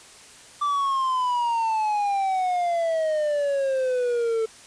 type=exponential sweep; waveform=triangle; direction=down; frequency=1174.7 to 441.6 Hz; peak=-19 dBFS; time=0.61-4.46 s; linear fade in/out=10 ms; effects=white hiss -47 dBFS RMS until 4.66 s + resampled to 22050 Hz